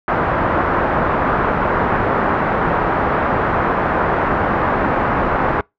white low-pass noise, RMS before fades -17 dBFS, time 0.08-5.61 s, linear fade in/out 2 ms, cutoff 1400 Hz, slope 24 dB/octave, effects noise-tail reverb RT60 0.2 s tail -26 dB re dry

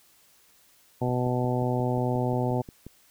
harmonic tone, 124.5 Hz, B2, 14 cents sharp, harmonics 1 / 2 / 3 / 4 / 5 / 6 / 7, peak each -27 / -30 / -32 / -33 / -34 / -35 / -35 dBFS, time 1.01-2.62 s, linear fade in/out 10 ms
click train, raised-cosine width 3 ms, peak -27 dBFS, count 11, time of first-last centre 1.09-2.866 s, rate 5.63 Hz
effects white hiss -60 dBFS RMS until 3.1 s

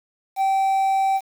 triangle tone with quantisation, 775 Hz, G5, 20 cents flat, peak -15 dBFS, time 0.36-1.21 s, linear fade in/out 50 ms, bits 7, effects none

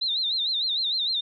sine tone with vibrato, 3876 Hz, B7, 33 cents flat, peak -23 dBFS, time 0.01-1.21 s, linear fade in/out 10 ms, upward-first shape sine, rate 6.6 Hz, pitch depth 140 cents each way, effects none

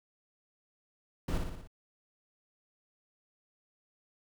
brown noise with echo, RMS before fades -31 dBFS, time 1.28-1.38 s, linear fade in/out 5 ms, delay 59 ms, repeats 5, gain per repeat -4 dB, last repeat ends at 1.675 s, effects none

